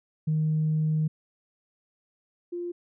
sine tone pair in turn, 155.56 / 349.2 Hz, D#3 / F4, 0 / 0 cents, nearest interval octave + major second, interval 1400 cents, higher second, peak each -21 / -30 dBFS, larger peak first, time 0.27-1.08 / 2.52-2.72 s, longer first, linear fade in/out 10 ms, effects tanh soft clip ceiling -18 dBFS

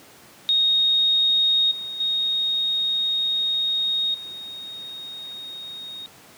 sine tone with level steps, 3729 Hz, A#7, in tune, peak -16 / -29 / -20 / -33 dBFS, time 0.49-6.06 s, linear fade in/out 0 ms, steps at 1.71 / 2 / 4.14 s, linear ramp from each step 5 ms, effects pink hiss -48 dBFS RMS until 6.37 s + high-pass 150 Hz 12 dB/octave

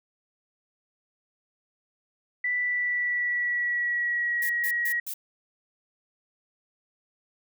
sine tone with pitch glide, 1975.5 to 1903.8 Hz, B6 to A#6, 0 to +36 cents, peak -24 dBFS, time 2.44-5 s, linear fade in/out 5 ms, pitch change -64 cents, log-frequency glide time 2.56-4.52 s
violet noise bursts, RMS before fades -34 dBFS, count 4, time 4.42-5.14 s, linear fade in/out 5 ms, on 75 ms, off 140 ms
effects none

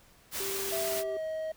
white noise, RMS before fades -35 dBFS, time 0.31-1.04 s, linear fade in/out 50 ms
triangle tone, 391.1 Hz, G4, 4 cents flat, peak -34 dBFS, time 0.4-1.17 s, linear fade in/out 2 ms
triangle tone with pitch glide, 659.3 to 633.2 Hz, E5 to D#5, 0 to +30 cents, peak -30 dBFS, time 0.72-1.52 s, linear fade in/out 5 ms, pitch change -70 cents, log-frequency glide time 0.86-1.21 s
effects pink hiss -60 dBFS RMS until 1.56 s

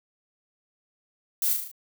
violet noise with echo, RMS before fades -25 dBFS, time 1.42-1.53 s, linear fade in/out 2 ms, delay 37 ms, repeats 5, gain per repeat -4 dB, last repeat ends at 1.715 s, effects none

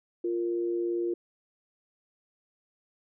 sine tone pair together, 348.5 / 466.2 Hz, F4 / A#4, -4 / 0 cents, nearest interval perfect fourth, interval 504 cents, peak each -27 / -36 dBFS, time 0.24-1.14 s, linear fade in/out 5 ms, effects none

